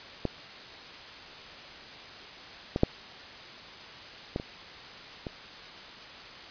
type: clicks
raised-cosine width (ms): 2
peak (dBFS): -14 / -14 / -6 / -16 / -23 / -21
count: 6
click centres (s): 0.253 / 2.761 / 2.834 / 4.361 / 4.399 / 5.268
effects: white hiss -45 dBFS RMS until 6.5 s + resampled to 11025 Hz